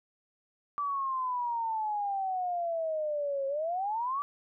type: exponential two-way sweep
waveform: sine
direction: down then up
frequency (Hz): 1165 to 540 to 1165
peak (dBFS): -29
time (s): 0.78-4.22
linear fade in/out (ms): 0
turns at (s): 3.47
effects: none